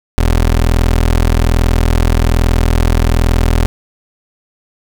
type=tone; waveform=25% pulse; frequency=41.2 Hz; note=E1; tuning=in tune; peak=-5 dBFS; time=0.18-3.66 s; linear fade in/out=0 ms; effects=none